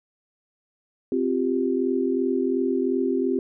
sine chord, C suspended fourth, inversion none, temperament equal, 261.6 / 349.2 / 392 Hz, C4 / F4 / G4, 0 / 0 / 0 cents, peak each -24 / -26 / -25 dBFS, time 1.12-3.39 s, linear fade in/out 2 ms, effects none

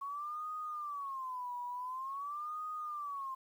sine tone with vibrato, 1100 Hz, C#6, 14 cents flat, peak -38 dBFS, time 0.01-3.35 s, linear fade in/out 10 ms, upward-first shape sine, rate 0.47 Hz, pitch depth 210 cents each way, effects 11-bit

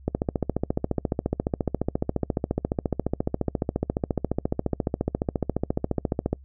click train, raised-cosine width 2 ms, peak -10 dBFS, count 91, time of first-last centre 0.08-6.33 s, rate 14.4 Hz, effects noise-tail reverb RT60 0.1 s tail -26 dB re dry + added 67 Hz sine -45 dBFS peak until 6.44 s

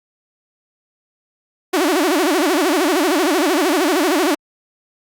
sawtooth tone with vibrato, 329.6 Hz, E4, in tune, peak -10 dBFS, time 1.73-4.35 s, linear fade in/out 10 ms, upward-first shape sine, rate 13 Hz, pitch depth 260 cents each way, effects Opus 48 kbps

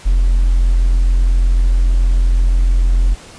triangle tone with hard clipping, 43.22 Hz, F1, 17 cents flat, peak -9 dBFS, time 0.05-3.15 s, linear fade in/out 20 ms, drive 3 dB, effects pink hiss -38 dBFS RMS until 3.38 s + resampled to 22050 Hz

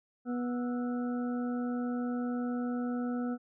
harmonic tone with a mistuned harmonic, 244.6 Hz, B3, 16 cents flat, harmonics 1 / 2 / 3 / 5 / 6, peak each -31 / -41 / -45 / -47 / -51 dBFS, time 0.25-3.38 s, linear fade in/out 50 ms, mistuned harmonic 5, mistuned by +130 cents, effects none

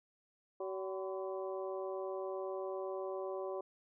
harmonic tone with a mistuned harmonic, 190 Hz, F#3, 46 cents sharp, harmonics 2 / 3 / 4 / 5 / 6, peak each -40 / -42 / -49 / -49 / -54 dBFS, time 0.6-3.61 s, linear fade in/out 5 ms, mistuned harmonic 5, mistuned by +110 cents, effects none

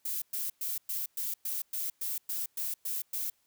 violet noise bursts, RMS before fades -34 dBFS, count 12, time 0.05-3.3 s, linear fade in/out 5 ms, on 170 ms, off 110 ms, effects white hiss -72 dBFS RMS until 3.46 s

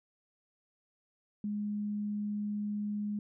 sine tone, 207.7 Hz, G#3, in tune, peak -32 dBFS, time 1.44-3.19 s, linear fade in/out 2 ms, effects none

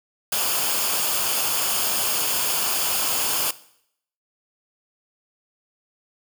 white noise with comb filter, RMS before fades -23 dBFS, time 0.32-3.51 s, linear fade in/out 5 ms, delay 0.51 ms, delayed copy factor -0.55, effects noise-tail reverb RT60 0.7 s tail -18 dB re dry

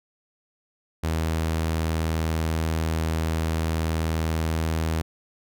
sawtooth tone, 80.5 Hz, E2, 41 cents flat, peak -19 dBFS, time 1.03-5.02 s, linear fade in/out 10 ms, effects none

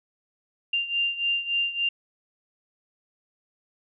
sine beating tone pair, 2788 / 2791.5 Hz, F7 / F7, -4 / -1 cents, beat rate 3.5 Hz, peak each -25 / -29 dBFS, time 0.73-1.89 s, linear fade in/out 5 ms, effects none

